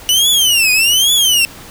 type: tone with vibrato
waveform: sawtooth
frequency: 2925 Hz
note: F#7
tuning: 21 cents flat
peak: -6 dBFS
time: 0.09-1.45 s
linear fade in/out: 0 ms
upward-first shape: triangle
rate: 1.2 Hz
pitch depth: 300 cents each way
effects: pink hiss -35 dBFS RMS until 1.7 s